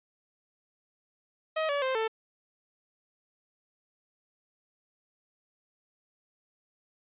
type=tone with pitch steps; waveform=sawtooth; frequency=632 / 571 / 523 / 444.2 Hz; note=D#5 / D5 / C5 / A4; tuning=+27 / -49 / -1 / +16 cents; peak=-23 dBFS; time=1.56-2.08 s; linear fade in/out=10 ms; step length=130 ms; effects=resampled to 8000 Hz